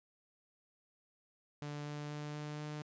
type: tone with pitch steps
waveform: sawtooth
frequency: 146.83 / 147.68 / 148.54 / 149.4 / 150.26 Hz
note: D3 / D3 / D3 / D3 / D3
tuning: 0 / +10 / +20 / +30 / +40 cents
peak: -37 dBFS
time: 1.62-2.82 s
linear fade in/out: 0 ms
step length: 240 ms
effects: resampled to 16000 Hz